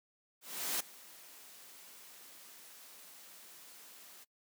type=noise with ADSR envelope; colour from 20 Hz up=white; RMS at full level=-34 dBFS; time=0.41-4.25 s; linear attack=390 ms; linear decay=8 ms; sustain=-21 dB; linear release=23 ms; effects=noise-tail reverb RT60 0.1 s tail -22 dB re dry + high-pass 200 Hz 12 dB/octave